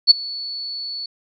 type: tone with ADSR envelope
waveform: sine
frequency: 4435 Hz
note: C#8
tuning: in tune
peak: -3 dBFS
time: 0.07-1.06 s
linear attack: 37 ms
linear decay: 12 ms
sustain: -23 dB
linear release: 4 ms
effects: none